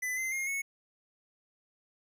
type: tone with pitch steps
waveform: square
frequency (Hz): 2005 / 2069 / 2134 / 2202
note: B6 / C7 / C7 / C#7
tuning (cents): +26 / -20 / +34 / -12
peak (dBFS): -32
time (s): 0.02-0.62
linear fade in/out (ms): 10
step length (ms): 150
effects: none